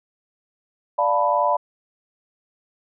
sine chord, B half-diminished seventh, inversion first, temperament equal with one note detuned, 587.3 / 698.5 / 885.1 / 987.8 Hz, D5 / F5 / A5 / B5, 0 / 0 / +10 / 0 cents, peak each -22 / -24 / -24 / -20 dBFS, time 0.98-1.57 s, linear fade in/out 10 ms, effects none

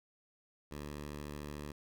10% pulse tone, 73.5 Hz, D2, 2 cents sharp, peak -34 dBFS, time 0.71-1.72 s, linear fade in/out 5 ms, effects none

